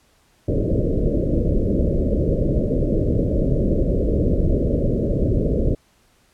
pink low-pass noise, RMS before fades -19 dBFS, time 0.48-5.75 s, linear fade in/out 5 ms, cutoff 600 Hz, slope 96 dB/octave, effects pink hiss -59 dBFS RMS until 6.33 s + low-pass 12000 Hz 12 dB/octave

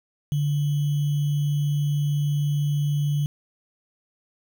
sine tone with sample-and-hold, 145.6 Hz, D3, 15 cents flat, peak -20 dBFS, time 0.32-3.26 s, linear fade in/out 0 ms, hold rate 3150 Hz, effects none

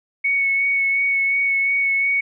sine tone with vibrato, 2217 Hz, C#7, in tune, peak -16 dBFS, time 0.24-2.21 s, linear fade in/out 10 ms, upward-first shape sine, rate 2.8 Hz, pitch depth 15 cents each way, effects none

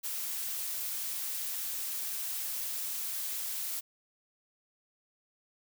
blue noise, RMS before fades -36 dBFS, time 0.03-3.81 s, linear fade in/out 20 ms, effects none

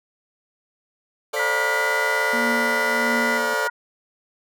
sawtooth chord, D minor seventh, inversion second, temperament just, 440.5 / 528.6 / 587.3 / 704.8 Hz, A4 / C5 / D5 / F5, +2 / +18 / 0 / +16 cents, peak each -24 / -26 / -24 / -30 dBFS, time 1.33-3.68 s, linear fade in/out 10 ms
sine tone with pitch glide, 1975.5 to 1992.7 Hz, B6 to B6, 0 to +15 cents, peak -24 dBFS, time 1.36-3.38 s, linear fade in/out 10 ms, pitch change +15 cents, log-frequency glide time 1.66-1.86 s
harmonic tone, 478.8 Hz, A#4, 46 cents sharp, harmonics 2 / 3 / 4, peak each -28 / -24 / -33 dBFS, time 1.39-3.7 s, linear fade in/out 10 ms
sine tone with tremolo, 235.9 Hz, A#3, 21 cents sharp, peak -23 dBFS, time 2.33-3.54 s, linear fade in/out 5 ms, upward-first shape triangle, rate 1.5 Hz, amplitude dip 85%
effects none

